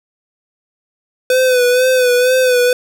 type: tone with vibrato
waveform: square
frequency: 503 Hz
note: B4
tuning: 32 cents sharp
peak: -10 dBFS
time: 1.3-2.73 s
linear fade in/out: 2 ms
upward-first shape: sine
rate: 2.1 Hz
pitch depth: 46 cents each way
effects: none